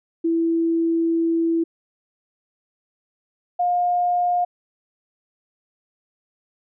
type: tone pair in turn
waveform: sine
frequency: 331.2 / 710.4 Hz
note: E4 / F5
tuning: +8 / +29 cents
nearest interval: octave + minor second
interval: 1321 cents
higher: second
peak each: -17 dBFS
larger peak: neither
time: 0.24-1.64 / 3.59-4.45 s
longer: first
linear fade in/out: 10 ms
effects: none